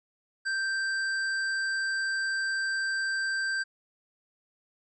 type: tone with hard clipping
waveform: triangle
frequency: 1568 Hz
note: G6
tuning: in tune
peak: -29 dBFS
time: 0.45-3.64 s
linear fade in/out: 20 ms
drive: 15 dB
effects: resampled to 22050 Hz